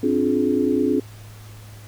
sine chord, D half-diminished seventh, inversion third, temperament just, 264.3 / 293.7 / 352.4 / 422.9 Hz, C4 / D4 / F4 / Ab4, +18 / 0 / +16 / +31 cents, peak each -21 / -22 / -24 / -23 dBFS, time 0.03-1 s, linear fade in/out 5 ms, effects added 106 Hz sine -39 dBFS peak until 1.87 s + pink hiss -47 dBFS RMS until 1.87 s

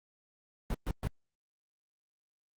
brown noise bursts, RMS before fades -32 dBFS, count 3, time 0.7-1.075 s, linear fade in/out 2 ms, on 45 ms, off 120 ms, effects Opus 32 kbps

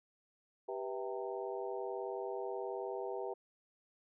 harmonic tone with a mistuned harmonic, 130.81 Hz, C3, in tune, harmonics 3 / 4 / 5 / 6 / 7, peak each -41 / -43 / -45 / -47 / -48 dBFS, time 0.68-3.34 s, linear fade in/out 10 ms, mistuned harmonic 4, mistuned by -110 cents, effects none

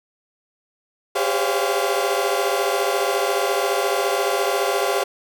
30% pulse tone cluster, 392.6 / 407 / 516 / 565 / 696 Hz, G4 / G#4 / C5 / C#5 / F5, +3 / -35 / -24 / +33 / -6 cents, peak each -23 dBFS, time 1.15-5.04 s, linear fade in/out 10 ms, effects none

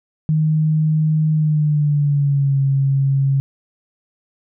sine tone with pitch glide, 155.56 to 137 Hz, D#3 to C#3, 0 to -20 cents, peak -13 dBFS, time 0.29-3.4 s, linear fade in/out 0 ms, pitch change -220 cents, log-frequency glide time 1.33-2.6 s, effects none

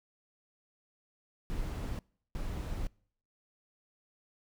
brown noise bursts at uneven times, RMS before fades -36 dBFS, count 2, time 1.5-1.99 / 2.35-2.87 s, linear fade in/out 0 ms, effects noise-tail reverb RT60 0.6 s tail -26 dB re dry

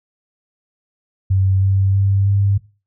sine tone with pitch steps, 95.6 / 96.93 / 98.29 / 99.66 Hz, G2 / G2 / G2 / G2, -43 / -19 / +5 / +29 cents, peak -12 dBFS, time 1.3-2.58 s, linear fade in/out 10 ms, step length 320 ms, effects noise-tail reverb RT60 0.3 s tail -18 dB re dry

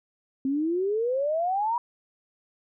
sine exponential sweep, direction up, 261.6 to 976 Hz, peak -23 dBFS, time 0.45-1.78 s, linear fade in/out 2 ms, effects none

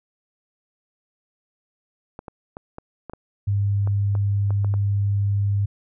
clicks, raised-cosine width 1 ms, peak -21 dBFS, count 11, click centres 2.191 / 2.282 / 2.569 / 2.784 / 3.097 / 3.135 / 3.874 / 4.152 / 4.506 / 4.646 / 4.74 s
sine tone, 100.7 Hz, G2, 47 cents sharp, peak -18 dBFS, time 3.47-5.66 s, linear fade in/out 10 ms
effects none

